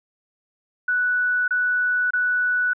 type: tone bursts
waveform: sine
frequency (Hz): 1480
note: F#6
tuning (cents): 0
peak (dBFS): -18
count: 3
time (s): 0.88-2.734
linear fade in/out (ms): 5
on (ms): 600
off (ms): 27
effects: none